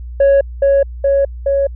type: tone with echo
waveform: sine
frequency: 554.4 Hz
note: C#5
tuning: in tune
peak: -4 dBFS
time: 0.2-0.41 s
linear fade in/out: 5 ms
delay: 420 ms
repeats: 3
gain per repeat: -2 dB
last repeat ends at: 1.67 s
effects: tanh soft clip ceiling -6 dBFS + added 60 Hz sine -25 dBFS peak until 1.75 s